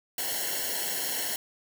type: noise with comb filter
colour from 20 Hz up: white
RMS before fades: -31 dBFS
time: 0.18-1.36 s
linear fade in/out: 2 ms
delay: 0.82 ms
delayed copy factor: -0.85
effects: none